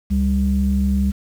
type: tone pair together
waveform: sine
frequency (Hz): 69.8 / 197.42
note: C#2 / G3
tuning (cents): +13 / +13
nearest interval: octave + tritone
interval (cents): 1800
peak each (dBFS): -17 / -17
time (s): 0.1-1.12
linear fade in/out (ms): 20
effects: tanh soft clip ceiling -8 dBFS + 7-bit